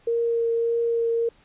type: tone with vibrato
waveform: sine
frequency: 464.1 Hz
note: A#4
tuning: 8 cents flat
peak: -20 dBFS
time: 0.07-1.29 s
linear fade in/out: 5 ms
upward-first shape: triangle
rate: 1.7 Hz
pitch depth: 12 cents each way
effects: pink hiss -58 dBFS RMS until 1.44 s + resampled to 8000 Hz